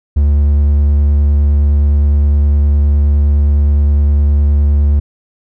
triangle tone with vibrato, 72.4 Hz, D2, 24 cents flat, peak -5 dBFS, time 0.16-5 s, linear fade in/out 10 ms, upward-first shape sine, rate 9.7 Hz, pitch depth 12 cents each way, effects none

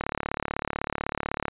click train, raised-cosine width 0.5 ms, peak -12 dBFS, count 54, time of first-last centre 0.01-1.482 s, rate 36 Hz, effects resampled to 8000 Hz

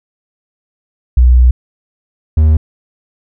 sine / triangle tone pair in turn, 61.74 / 77.79 Hz, B1 / D#2, 0 / 0 cents, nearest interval major third, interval 400 cents, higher second, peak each -3 dBFS, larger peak neither, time 1.17-1.51 / 2.37-2.57 s, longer first, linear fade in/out 5 ms, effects none

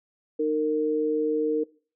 sine tone pair together, 307 / 460 Hz, D#4 / A#4, -23 / -23 cents, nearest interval perfect fifth, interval 700 cents, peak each -27 / -23 dBFS, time 0.39-1.64 s, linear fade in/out 10 ms, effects noise-tail reverb RT60 0.4 s tail -21 dB re dry

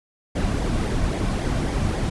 brown noise with flanger, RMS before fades -23 dBFS, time 0.35-2.1 s, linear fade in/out 10 ms, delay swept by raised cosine 0.7 to 2.4 ms, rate 3.7 Hz, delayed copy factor -0.5, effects resampled to 24000 Hz

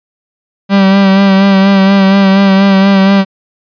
45% pulse tone with vibrato, 195 Hz, G3, 9 cents flat, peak -4 dBFS, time 0.69-3.25 s, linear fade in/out 50 ms, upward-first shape sine, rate 4.2 Hz, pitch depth 30 cents each way, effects resampled to 11025 Hz

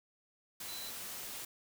sine tone in noise, 4015 Hz, B7, 28 cents sharp, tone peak -46 dBFS, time 0.68-0.9 s, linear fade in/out 5 ms, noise white, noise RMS -44 dBFS, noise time 0.6-1.45 s, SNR -5 dB, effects none

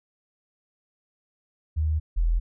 sine tone pair in turn, 77.78 / 41.57 Hz, D#2 / E1, 0 / +15 cents, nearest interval major seventh, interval 1085 cents, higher first, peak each -21 / -19 dBFS, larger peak second, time 1.76-2 / 2.16-2.4 s, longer neither, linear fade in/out 20 ms, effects none

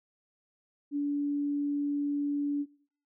sine tone, 287.8 Hz, D4, 35 cents flat, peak -27 dBFS, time 0.91-2.66 s, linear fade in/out 50 ms, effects noise-tail reverb RT60 0.5 s tail -20 dB re dry

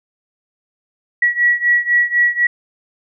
sine beating tone pair, 1927 / 1931 Hz, B6 / B6, -43 / -39 cents, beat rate 4 Hz, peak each -14 / -16 dBFS, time 1.22-2.47 s, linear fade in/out 5 ms, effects none

